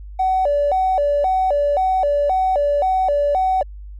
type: tone with vibrato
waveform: triangle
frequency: 659.3 Hz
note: E5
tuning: in tune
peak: -11 dBFS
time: 0.19-3.63 s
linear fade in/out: 10 ms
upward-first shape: square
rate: 1.9 Hz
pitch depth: 230 cents each way
effects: tanh soft clip ceiling -12 dBFS + added 50 Hz sine -32 dBFS peak until 3.99 s